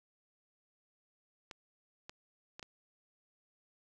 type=clicks; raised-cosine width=0.2 ms; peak=-28 dBFS; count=4; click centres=1.512 / 2.095 / 2.595 / 2.628 s; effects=none